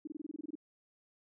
sine tone bursts, 305.1 Hz, D#4, 34 cents flat, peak -38 dBFS, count 11, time 0.05-0.554 s, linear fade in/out 5 ms, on 24 ms, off 24 ms, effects none

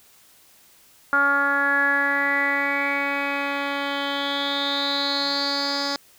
10% pulse tone with low-pass filter sweep, 281.3 Hz, C#4, 26 cents sharp, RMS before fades -23 dBFS, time 1.13-5.96 s, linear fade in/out 0 ms, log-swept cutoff 1400 to 5200 Hz, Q 8.7, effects white hiss -54 dBFS RMS until 6.18 s

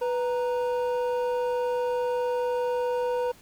triangle tone pair together, 493.9 / 932.4 Hz, B4 / A#5, 0 / 0 cents, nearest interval major seventh, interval 1100 cents, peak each -23 / -30 dBFS, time 0.01-3.32 s, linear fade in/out 10 ms, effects pink hiss -54 dBFS RMS until 3.41 s

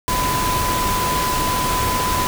sine tone in noise, 1002 Hz, B5, 25 cents sharp, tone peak -20 dBFS, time 0.08-2.27 s, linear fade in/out 0 ms, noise pink, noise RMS -22 dBFS, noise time 0.08-2.27 s, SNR -1 dB, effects none

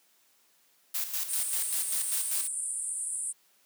blue noise with tremolo, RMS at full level -31 dBFS, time 0.94-2.48 s, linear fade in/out 10 ms, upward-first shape square, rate 5.1 Hz, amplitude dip 60%
pink band-pass noise, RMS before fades -34 dBFS, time 1.28-3.33 s, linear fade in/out 20 ms, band 8400 to 9800 Hz, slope 96 dB/octave
effects white hiss -66 dBFS RMS until 3.65 s + high-pass 200 Hz 12 dB/octave

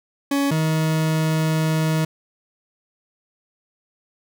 40% pulse tone pair in turn, 280 / 158.1 Hz, C#4 / D#3, +18 / +28 cents, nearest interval minor seventh, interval 990 cents, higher first, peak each -17 / -17 dBFS, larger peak neither, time 0.31-0.51 / 0.51-2.05 s, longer second, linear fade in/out 5 ms, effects none

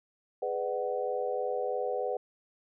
sine chord, G# half-diminished seventh, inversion none, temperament just, 415.3 / 498.4 / 598 / 747.5 Hz, G#4 / B4 / D5 / F#5, 0 / +16 / +31 / +17 cents, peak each -36 / -32 / -37 / -36 dBFS, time 0.42-2.17 s, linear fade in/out 5 ms, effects none

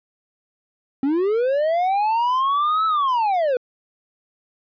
triangle linear two-way sweep, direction up then down, 261.6 to 1318.5 to 478.2 Hz, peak -15 dBFS, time 1.03-3.57 s, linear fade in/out 2 ms, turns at 2.86 s, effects resampled to 11025 Hz

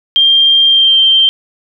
sine tone with pitch glide, 3188 to 3144 Hz, G7 to G7, +28 to +4 cents, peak -5 dBFS, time 0.16-1.29 s, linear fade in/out 0 ms, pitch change -24 cents, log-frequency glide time 0.68-0.97 s, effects none

